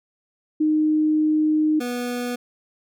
sine / 25% pulse tone pair in turn, 308.1 / 244.5 Hz, D#4 / B3, -17 / -17 cents, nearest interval major third, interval 400 cents, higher first, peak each -16 / -21 dBFS, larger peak first, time 0.6-1.8 / 1.8-2.36 s, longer first, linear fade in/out 10 ms, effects none

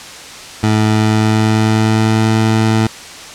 20% pulse tone with pitch glide, 108.2 to 110.6 Hz, A2 to A2, -29 to +9 cents, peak -5 dBFS, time 0.63-2.87 s, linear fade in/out 5 ms, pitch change +38 cents, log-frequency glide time 0.81-2.3 s, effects white hiss -31 dBFS RMS until 3.34 s + low-pass 7000 Hz 12 dB/octave

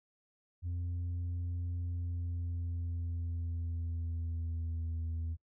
sine tone with pitch glide, 87.31 to 81.94 Hz, F2 to E2, 0 to -10 cents, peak -31 dBFS, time 0.62-5.37 s, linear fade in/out 50 ms, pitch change -110 cents, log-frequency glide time 1.77-4.95 s, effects noise-tail reverb RT60 0.1 s tail -26 dB re dry + tanh soft clip ceiling -33 dBFS

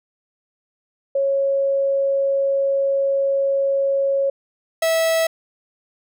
sine / 45% pulse tone pair in turn, 550 / 652 Hz, C#5 / E5, -14 / -19 cents, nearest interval minor third, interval 295 cents, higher second, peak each -16 dBFS, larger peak neither, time 1.15-4.3 / 4.82-5.27 s, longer first, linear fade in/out 5 ms, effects none

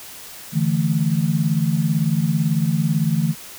sine chord, D suspended second, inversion none, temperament equal, 146.83 / 164.81 / 220 Hz, D3 / E3 / A3, 0 / 0 / 0 cents, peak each -21 / -19 / -23 dBFS, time 0.52-3.35 s, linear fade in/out 50 ms, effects white hiss -38 dBFS RMS until 3.58 s

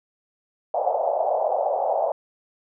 pink band-pass noise, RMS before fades -23 dBFS, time 0.74-2.12 s, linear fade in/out 2 ms, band 570 to 780 Hz, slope 48 dB/octave, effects none

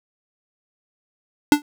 square tone with exponential decay, 293.7 Hz, D4, in tune, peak -6 dBFS, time 1.52-1.62 s, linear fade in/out 1 ms, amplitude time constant 21 ms, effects none

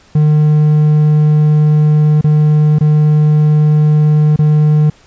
triangle tone with dropouts, 151.5 Hz, D#3, 46 cents flat, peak -4 dBFS, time 0.15-4.9 s, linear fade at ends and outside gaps 5 ms, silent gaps 2.212-2.242 / 2.787-2.808 / 4.362-4.389 s, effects pink hiss -46 dBFS RMS until 5.06 s + resampled to 16000 Hz

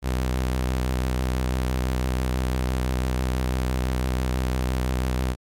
sawtooth tone with vibrato, 63.5 Hz, B1, 49 cents sharp, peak -18 dBFS, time 0.02-5.36 s, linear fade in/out 50 ms, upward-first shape sine, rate 6 Hz, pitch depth 31 cents each way, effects MP3 64 kbps

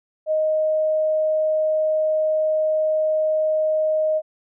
sine tone, 623 Hz, D#5, 2 cents sharp, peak -17 dBFS, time 0.26-4.22 s, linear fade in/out 50 ms, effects none

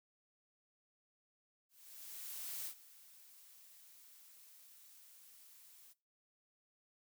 blue noise with ADSR envelope, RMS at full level -43 dBFS, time 1.69-5.94 s, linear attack 970 ms, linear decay 81 ms, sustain -18 dB, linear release 27 ms, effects noise-tail reverb RT60 0.3 s tail -20 dB re dry

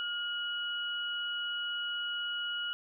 sine tone pair together, 1418.1 / 2921 Hz, F6 / F#7, +26 / -23 cents, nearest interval octave + minor second, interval 1251 cents, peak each -36 / -35 dBFS, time 0-2.73 s, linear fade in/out 0 ms, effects none

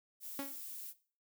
violet noise, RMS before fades -46 dBFS, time 0.2-0.94 s, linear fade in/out 50 ms
sawtooth tone with exponential decay, 277.7 Hz, C#4, 3 cents sharp, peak -32 dBFS, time 0.39-0.61 s, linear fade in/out 2 ms, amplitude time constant 47 ms
effects noise-tail reverb RT60 0.4 s tail -17 dB re dry

